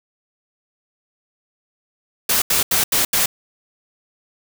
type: noise bursts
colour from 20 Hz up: white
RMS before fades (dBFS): -17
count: 5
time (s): 2.29-3.26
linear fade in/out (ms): 5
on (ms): 130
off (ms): 80
effects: none